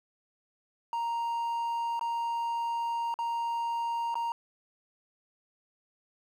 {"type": "tone with dropouts", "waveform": "triangle", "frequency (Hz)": 932.3, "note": "A#5", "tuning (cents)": 0, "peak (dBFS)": -27, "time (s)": [0.93, 4.32], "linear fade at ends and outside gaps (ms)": 1, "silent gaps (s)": [[1.994, 2.011], [3.141, 3.189], [4.143, 4.154]], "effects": ["11-bit"]}